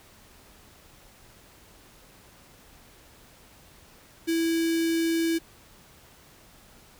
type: tone with notch filter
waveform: square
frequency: 329.6 Hz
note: E4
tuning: in tune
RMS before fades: -25 dBFS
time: 4.27-5.39 s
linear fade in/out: 20 ms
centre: 1000 Hz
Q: 1.4
effects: pink hiss -54 dBFS RMS until 6.99 s